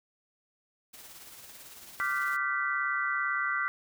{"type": "noise with tremolo", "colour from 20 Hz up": "white", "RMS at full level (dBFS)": -47, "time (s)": [0.93, 2.37], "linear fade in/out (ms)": 10, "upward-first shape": "triangle", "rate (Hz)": 18, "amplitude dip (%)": 45}
{"type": "chord", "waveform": "sine", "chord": "G dominant seventh", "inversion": "second", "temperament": "equal with one note detuned", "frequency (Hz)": [1174.7, 1396.9, 1534.8, 1975.5], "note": ["D6", "F6", "G6", "B6"], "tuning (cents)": [0, 0, -37, 0], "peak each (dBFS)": -33, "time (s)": [2, 3.68], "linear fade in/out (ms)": 0}
{"effects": []}